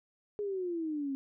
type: exponential sweep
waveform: sine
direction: down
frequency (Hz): 420.1 to 267.1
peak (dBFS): -32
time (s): 0.39-1.15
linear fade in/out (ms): 0
effects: none